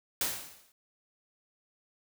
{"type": "noise with exponential decay", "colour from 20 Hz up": "white", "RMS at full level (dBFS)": -28, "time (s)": [0.21, 0.72], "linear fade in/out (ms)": 2, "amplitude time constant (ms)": 110, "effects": []}